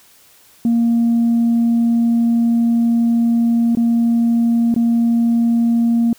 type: tone with dropouts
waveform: sine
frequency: 233.1 Hz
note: A#3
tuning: in tune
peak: -10 dBFS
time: 0.65-6.13 s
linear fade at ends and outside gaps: 2 ms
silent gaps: 3.751-3.771 / 4.742-4.762 s
effects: tanh soft clip ceiling -9 dBFS + white hiss -49 dBFS RMS until 6.18 s